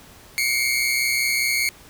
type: tone pair together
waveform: sawtooth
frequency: 2143 / 2268 Hz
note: C7 / C#7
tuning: +41 / +39 cents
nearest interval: minor second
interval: 98 cents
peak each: -18 / -20 dBFS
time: 0.38-1.69 s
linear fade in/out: 0 ms
effects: pink hiss -47 dBFS RMS until 1.89 s